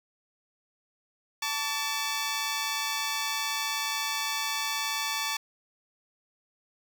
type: tone pair together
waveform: 10% pulse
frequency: 882.8 / 1144 Hz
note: A5 / D6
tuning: +5 / -46 cents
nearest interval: major third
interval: 449 cents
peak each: -23 dBFS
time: 1.42-5.37 s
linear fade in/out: 5 ms
effects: none